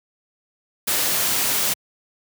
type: noise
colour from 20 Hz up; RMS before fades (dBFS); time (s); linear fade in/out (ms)
white; -21; 0.87-1.74; 10
effects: high-pass 100 Hz 12 dB/octave